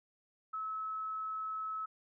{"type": "tone", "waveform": "sine", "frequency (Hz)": 1295, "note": "E6", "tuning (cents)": -31, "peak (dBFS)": -36, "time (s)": [0.53, 1.86], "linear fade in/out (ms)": 10, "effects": []}